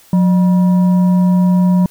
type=tone with frequency modulation; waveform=sine; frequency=180.8 Hz; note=F#3; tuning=40 cents flat; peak=-8 dBFS; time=0.13-1.86 s; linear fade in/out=2 ms; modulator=783 Hz; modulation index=0.24; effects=white hiss -46 dBFS RMS until 1.9 s